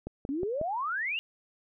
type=click train; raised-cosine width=2 ms; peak=-23 dBFS; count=4; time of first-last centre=0.07-0.613 s; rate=5.52 Hz
type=exponential sweep; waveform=sine; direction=up; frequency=261 to 2900 Hz; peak=-29 dBFS; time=0.29-1.19 s; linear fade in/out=0 ms
effects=none